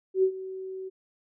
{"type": "tone with ADSR envelope", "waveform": "sine", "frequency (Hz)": 378.3, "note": "F#4", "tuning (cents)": 38, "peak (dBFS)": -17, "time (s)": [0.14, 0.9], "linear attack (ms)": 91, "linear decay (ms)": 79, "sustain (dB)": -17, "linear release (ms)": 24, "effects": []}